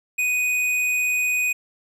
triangle tone with tanh clipping, 2489 Hz, D#7, in tune, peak -21 dBFS, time 0.18-1.53 s, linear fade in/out 10 ms, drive 17 dB, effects none

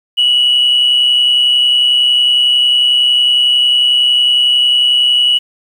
sine tone with amplitude modulation, 2933 Hz, F#7, 16 cents flat, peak -4 dBFS, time 0.17-5.39 s, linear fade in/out 20 ms, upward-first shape sine, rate 131 Hz, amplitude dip 50%, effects tanh soft clip ceiling -4 dBFS + 7-bit

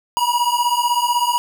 square beating tone pair, 955 / 971 Hz, A#5 / B5, +42 / -30 cents, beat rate 16 Hz, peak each -20 / -19 dBFS, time 0.17-1.38 s, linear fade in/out 0 ms, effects none

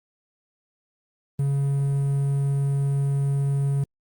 triangle tone with quantisation, 139.4 Hz, C#3, 10 cents sharp, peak -18 dBFS, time 1.39-3.84 s, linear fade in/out 5 ms, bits 8, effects Opus 32 kbps

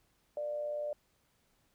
sine tone with amplitude modulation, 593 Hz, D5, 17 cents sharp, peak -32 dBFS, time 0.37-0.93 s, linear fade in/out 2 ms, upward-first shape sine, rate 118 Hz, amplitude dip 40%, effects pink hiss -73 dBFS RMS until 1.74 s

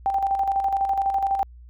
sine tone with tremolo, 784 Hz, G5, in tune, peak -18 dBFS, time 0.06-1.43 s, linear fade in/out 0 ms, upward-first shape square, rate 12 Hz, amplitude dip 50%, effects added 60 Hz sine -42 dBFS peak until 1.69 s

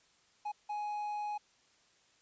triangle tone bursts at uneven times, 835 Hz, G#5, 9 cents sharp, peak -33 dBFS, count 2, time 0.45-0.52 / 0.69-1.38 s, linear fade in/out 10 ms, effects white hiss -68 dBFS RMS until 2.21 s + resampled to 16000 Hz

